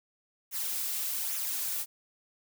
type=noise with flanger; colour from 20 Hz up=blue; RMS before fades=-33 dBFS; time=0.51-1.86 s; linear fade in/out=50 ms; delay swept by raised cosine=0.22 to 3.12 ms; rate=1.2 Hz; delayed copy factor=-0.55; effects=none